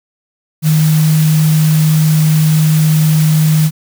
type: tone in noise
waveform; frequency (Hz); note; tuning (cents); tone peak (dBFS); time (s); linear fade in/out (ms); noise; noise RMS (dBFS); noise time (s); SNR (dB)
sine; 155.56; D#3; 0; -7; 0.62-3.71; 50; white; -23; 0.62-3.71; +13
effects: none